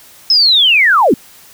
sine linear sweep, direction down, 5274 to 196 Hz, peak -6 dBFS, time 0.3-1.14 s, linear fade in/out 2 ms, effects white hiss -41 dBFS RMS until 1.53 s

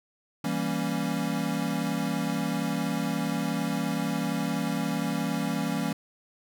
square chord, E diminished seventh, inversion none, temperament equal, 164.81 / 196 / 233.1 / 277.2 Hz, E3 / G3 / Bb3 / Db4, 0 / 0 / 0 / 0 cents, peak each -33 dBFS, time 0.44-5.93 s, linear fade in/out 5 ms, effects none

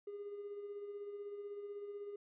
triangle tone with tremolo, 407.9 Hz, G#4, 31 cents flat, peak -38 dBFS, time 0.07-2.16 s, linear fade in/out 5 ms, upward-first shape sine, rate 16 Hz, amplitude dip 55%, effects tanh soft clip ceiling -39 dBFS + resampled to 8000 Hz

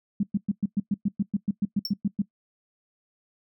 sine tone bursts, 201.7 Hz, G3, 50 cents sharp, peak -20 dBFS, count 15, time 0.2-2.22 s, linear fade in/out 5 ms, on 32 ms, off 110 ms
square tone with exponential decay, 5430 Hz, F8, 50 cents flat, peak -25 dBFS, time 1.85-1.93 s, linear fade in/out 2 ms, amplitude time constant 17 ms
effects noise-tail reverb RT60 0.1 s tail -20 dB re dry

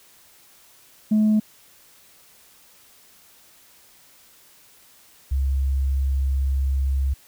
sine tone pair in turn, 214.4 / 67.73 Hz, A3 / C#2, -45 / -40 cents, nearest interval octave + minor sixth, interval 1995 cents, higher first, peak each -13 / -18 dBFS, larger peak first, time 1.11-1.4 / 5.31-7.14 s, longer second, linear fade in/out 10 ms, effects tanh soft clip ceiling -13 dBFS + white hiss -53 dBFS RMS until 7.27 s

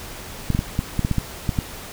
clicks, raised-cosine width 5 ms, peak -7 dBFS, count 10, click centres 0.503 / 0.549 / 0.591 / 0.791 / 0.993 / 1.049 / 1.113 / 1.183 / 1.492 / 1.588 s, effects pink hiss -36 dBFS RMS until 1.92 s

